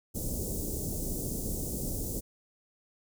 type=band-stop noise; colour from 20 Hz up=pink; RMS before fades=-34 dBFS; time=0.14-2.21 s; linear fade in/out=20 ms; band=490 to 6800 Hz; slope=24 dB/octave; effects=none